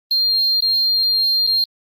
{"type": "tone with dropouts", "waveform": "sine", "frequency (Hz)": 4199, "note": "C8", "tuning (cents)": 5, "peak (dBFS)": -12, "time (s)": [0.11, 1.64], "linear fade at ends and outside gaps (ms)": 2, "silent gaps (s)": [[0.605, 0.623], [1.467, 1.473]], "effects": ["tanh soft clip ceiling -12 dBFS", "Opus 24 kbps"]}